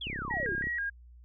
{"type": "exponential sweep", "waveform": "sine", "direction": "down", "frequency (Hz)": [3500, 320], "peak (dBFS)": -35, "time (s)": [0.01, 0.55], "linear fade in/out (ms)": 5}
{"type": "click train", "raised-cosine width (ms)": 3, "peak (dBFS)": -27, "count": 21, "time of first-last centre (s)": [0.07, 0.671], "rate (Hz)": 33.3}
{"type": "tone with vibrato", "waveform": "sine", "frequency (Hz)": 1760, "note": "A6", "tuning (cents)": 0, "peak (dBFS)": -30, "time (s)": [0.3, 0.9], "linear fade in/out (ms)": 10, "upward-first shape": "square", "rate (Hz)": 3.1, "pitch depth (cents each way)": 140}
{"effects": ["added 60 Hz sine -50 dBFS peak until 1.24 s"]}